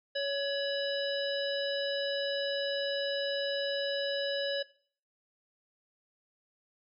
harmonic tone with a mistuned harmonic, 560 Hz, C#5, 18 cents sharp, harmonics 1 / 3 / 5 / 7 / 9, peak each -32 / -37 / -39 / -40 / -42 dBFS, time 0.15-4.63 s, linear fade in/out 10 ms, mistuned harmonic 5, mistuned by +96 cents, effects noise-tail reverb RT60 0.5 s tail -20 dB re dry

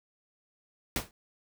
pink noise with exponential decay, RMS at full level -26 dBFS, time 0.96-1.11 s, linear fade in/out 1 ms, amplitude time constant 31 ms, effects none

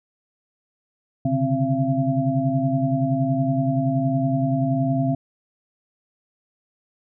sine tone cluster, 128.8 / 139.5 / 150.1 / 264 / 677 Hz, C3 / C#3 / D3 / C4 / E5, -27 / +11 / +38 / +16 / +46 cents, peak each -27 / -24 / -29 / -22 / -26 dBFS, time 1.25-5.15 s, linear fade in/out 5 ms, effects none

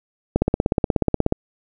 click train, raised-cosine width 2 ms, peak -3 dBFS, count 17, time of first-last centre 0.36-1.324 s, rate 16.6 Hz, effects none

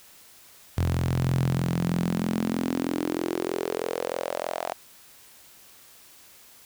sawtooth tone with high-pass filter sweep, 43.16 Hz, F1, 20 cents flat, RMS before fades -27 dBFS, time 0.77-4.73 s, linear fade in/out 0 ms, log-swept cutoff 95 to 700 Hz, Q 4.6, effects white hiss -52 dBFS RMS until 6.65 s

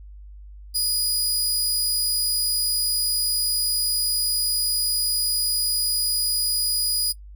20% pulse tone, 4925 Hz, D#8, 19 cents flat, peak -14 dBFS, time 0.74-7.13 s, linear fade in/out 20 ms, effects noise-tail reverb RT60 0.1 s tail -18 dB re dry + added 50 Hz sine -39 dBFS peak until 7.35 s

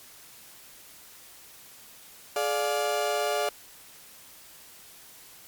35% pulse chord, D diminished, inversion second, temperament just, 422.9 / 587.3 / 704.8 Hz, Ab4 / D5 / F5, +31 / 0 / +16 cents, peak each -29 / -27 / -28 dBFS, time 2.36-3.49 s, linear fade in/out 2 ms, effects white hiss -50 dBFS RMS until 5.47 s + MP3 96 kbps

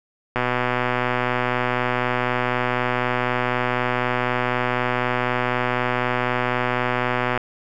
click train, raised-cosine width 0.5 ms, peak -6 dBFS, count 871, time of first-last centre 0.36-7.376 s, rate 124 Hz, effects none

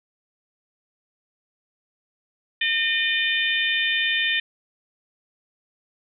harmonic tone with a mistuned harmonic, 609 Hz, D#5, 37 cents flat, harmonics 3 / 4 / 5 / 6, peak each -24 / -25 / -26 / -27 dBFS, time 2.61-4.4 s, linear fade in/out 5 ms, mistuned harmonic 6, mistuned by -31 cents, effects none

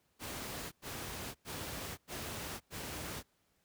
pink noise bursts, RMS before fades -42 dBFS, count 5, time 0.19-3.232 s, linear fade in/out 50 ms, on 530 ms, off 98 ms, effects pink hiss -75 dBFS RMS until 3.64 s + high-pass 60 Hz 12 dB/octave

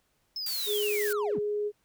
triangle linear sweep, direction down, 5274 to 128.8 Hz, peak -31 dBFS, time 0.36-1.39 s, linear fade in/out 2 ms
blue noise, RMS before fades -35 dBFS, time 0.46-1.13 s, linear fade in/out 5 ms
sine tone, 416.1 Hz, G#4, 3 cents sharp, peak -27 dBFS, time 0.66-1.72 s, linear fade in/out 50 ms
effects pink hiss -72 dBFS RMS until 1.84 s

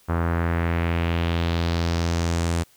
sawtooth tone with low-pass filter sweep, 84.4 Hz, E2, 41 cents sharp, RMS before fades -23 dBFS, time 0.08-2.64 s, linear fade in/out 20 ms, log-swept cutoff 1300 to 8900 Hz, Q 2, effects white hiss -57 dBFS RMS until 2.76 s

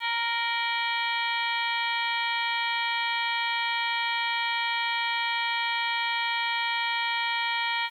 harmonic tone with a mistuned harmonic, 466.2 Hz, A#4, in tune, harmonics 2 / 3 / 4 / 5 / 6 / 7 / 8 / 9, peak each -30 / -38 / -32 / -31 / -40 / -33 / -41 / -40 dBFS, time 0-7.9 s, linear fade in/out 50 ms, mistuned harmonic 6, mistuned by +89 cents, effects 10-bit

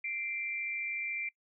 sine tone pair together, 2089 / 2355 Hz, C7 / D7, -3 / +4 cents, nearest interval major second, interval 207 cents, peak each -39 / -35 dBFS, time 0.04-1.29 s, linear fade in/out 5 ms, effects noise-tail reverb RT60 0.1 s tail -24 dB re dry

